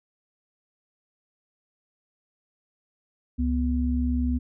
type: tone pair together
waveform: sine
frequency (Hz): 69.3 / 246.6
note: C#2 / B3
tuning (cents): 0 / -2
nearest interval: octave + minor seventh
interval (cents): 2198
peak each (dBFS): -24 / -25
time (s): 3.38-4.39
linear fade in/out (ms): 20
effects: none